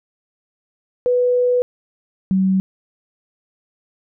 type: tone pair in turn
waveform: sine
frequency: 493.9 / 189.88 Hz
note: B4 / F#3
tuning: 0 / +45 cents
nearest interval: octave + perfect fourth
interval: 1655 cents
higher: first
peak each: -13 dBFS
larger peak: neither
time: 1.06-1.62 / 2.31-2.6 s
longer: first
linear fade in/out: 0 ms
effects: none